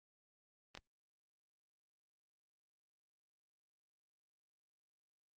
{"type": "clicks", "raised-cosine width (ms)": 0.2, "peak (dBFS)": -30, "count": 2, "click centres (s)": [0.751, 0.774], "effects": ["Opus 32 kbps"]}